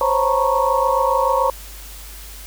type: tone cluster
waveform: sine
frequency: 519 / 546 / 910 / 959 / 1101 Hz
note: C5 / C#5 / A#5 / A#5 / C#6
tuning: -14 / -26 / -42 / +49 / -12 cents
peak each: -21 dBFS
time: 0.01-1.5 s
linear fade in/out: 2 ms
effects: added 50 Hz sine -36 dBFS peak until 2.46 s + white hiss -39 dBFS RMS until 2.46 s